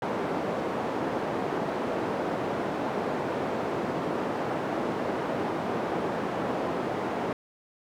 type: band-pass noise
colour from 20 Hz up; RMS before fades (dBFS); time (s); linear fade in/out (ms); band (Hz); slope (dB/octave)
white; -30; 0.02-7.33; 2; 180 to 670; 12
effects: none